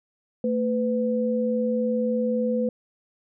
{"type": "tone pair together", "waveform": "sine", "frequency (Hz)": [224.4, 500.9], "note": ["A3", "B4"], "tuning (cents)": [34, 24], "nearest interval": "octave + major second", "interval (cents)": 1390, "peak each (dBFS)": -24, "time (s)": [0.44, 2.69], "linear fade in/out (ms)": 2, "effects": []}